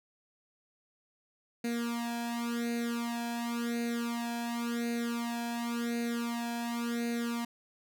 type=tone with flanger; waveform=sawtooth; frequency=235.5 Hz; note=A#3; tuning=18 cents sharp; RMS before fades=-34 dBFS; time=1.64-7.45 s; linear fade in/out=5 ms; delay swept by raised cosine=0.46 to 1.22 ms; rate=0.92 Hz; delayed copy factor=+1; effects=none